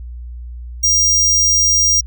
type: tone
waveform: square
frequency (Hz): 5700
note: F8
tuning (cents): +34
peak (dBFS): -11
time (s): 0.83-2.01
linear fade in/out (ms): 10
effects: added 60 Hz sine -27 dBFS peak until 2.06 s